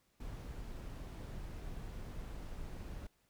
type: noise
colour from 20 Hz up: brown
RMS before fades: -45 dBFS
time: 0.2-3.07 s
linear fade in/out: 5 ms
effects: pink hiss -75 dBFS RMS until 3.29 s